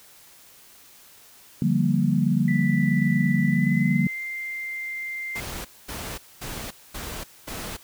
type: chord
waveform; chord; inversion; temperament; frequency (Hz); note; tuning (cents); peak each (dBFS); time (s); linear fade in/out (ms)
sine; G minor seventh; second; equal; 146.83 / 174.61 / 196 / 233.1; D3 / F3 / G3 / Bb3; 0 / 0 / 0 / 0; -24; 1.62-4.07; 2
type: tone with pitch glide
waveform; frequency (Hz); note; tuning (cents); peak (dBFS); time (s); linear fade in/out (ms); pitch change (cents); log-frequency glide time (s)
sine; 1975.5 to 2093; B6 to C7; 0 to 0; -29; 2.48-5.4; 2; +100; 3.46-4.18
type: noise bursts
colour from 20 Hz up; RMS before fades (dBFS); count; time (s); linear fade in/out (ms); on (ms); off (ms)
pink; -34; 5; 5.35-7.77; 10; 300; 230
effects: white hiss -51 dBFS RMS until 7.83 s